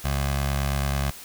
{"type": "tone with notch filter", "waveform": "15% pulse", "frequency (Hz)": 69.3, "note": "C#2", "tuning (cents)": 0, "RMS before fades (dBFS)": -25, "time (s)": [0.04, 1.11], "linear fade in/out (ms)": 10, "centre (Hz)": 280, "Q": 0.78, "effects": ["white hiss -42 dBFS RMS until 1.24 s"]}